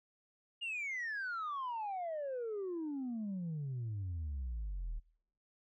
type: exponential sweep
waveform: sine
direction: down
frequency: 2870 to 36.71 Hz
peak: -35 dBFS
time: 0.61-5 s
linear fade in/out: 20 ms
effects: noise-tail reverb RT60 0.8 s tail -26 dB re dry + tanh soft clip ceiling -35 dBFS